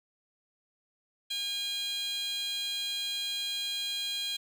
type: tone with high-pass filter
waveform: 15% pulse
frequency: 812 Hz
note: G#5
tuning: 39 cents flat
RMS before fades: -34 dBFS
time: 1.3-4.37 s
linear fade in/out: 10 ms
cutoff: 3600 Hz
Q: 6
effects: none